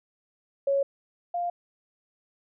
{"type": "tone pair in turn", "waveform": "sine", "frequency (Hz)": [554.4, 699.3], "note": ["C#5", "F5"], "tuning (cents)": [0, 2], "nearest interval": "major third", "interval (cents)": 402, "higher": "second", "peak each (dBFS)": [-21, -26], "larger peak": "first", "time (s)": [[0.67, 0.83], [1.34, 1.5]], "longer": "neither", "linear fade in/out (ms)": 5, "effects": []}